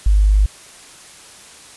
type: tone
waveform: sine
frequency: 50.9 Hz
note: G#1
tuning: 34 cents flat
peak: -9 dBFS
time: 0.06-0.46 s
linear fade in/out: 5 ms
effects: white hiss -41 dBFS RMS until 1.76 s + resampled to 24000 Hz